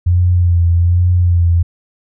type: tone with vibrato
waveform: sine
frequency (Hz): 87.31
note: F2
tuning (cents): 0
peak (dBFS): -8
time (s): 0.06-1.63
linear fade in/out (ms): 10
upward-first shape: sine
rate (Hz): 1.2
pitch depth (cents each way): 40
effects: none